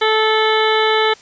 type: harmonic tone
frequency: 436.6 Hz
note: A4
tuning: 13 cents flat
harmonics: 1 / 2 / 3 / 4 / 5 / 7 / 8 / 9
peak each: -16 / -19 / -21 / -22 / -23 / -24 / -25 / -26 dBFS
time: 0.01-1.14 s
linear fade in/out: 10 ms
effects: white hiss -44 dBFS RMS until 1.21 s + resampled to 16000 Hz